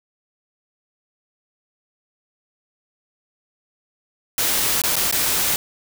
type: noise with dropouts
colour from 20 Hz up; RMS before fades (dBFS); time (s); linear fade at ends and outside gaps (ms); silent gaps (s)
white; -20; 4.38-5.56; 1; 4.818-4.837 / 4.956-4.965 / 5.112-5.125
effects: none